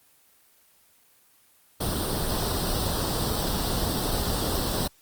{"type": "noise with comb filter", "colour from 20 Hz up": "pink", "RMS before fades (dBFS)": -27, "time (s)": [1.8, 4.88], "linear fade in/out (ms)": 10, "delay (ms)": 0.22, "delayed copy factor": 0.75, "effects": ["white hiss -60 dBFS RMS until 5.01 s", "Opus 24 kbps"]}